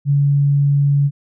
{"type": "tone", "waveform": "sine", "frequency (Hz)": 142, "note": "C#3", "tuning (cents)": 42, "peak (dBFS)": -11, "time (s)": [0.05, 1.11], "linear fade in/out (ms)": 50, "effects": []}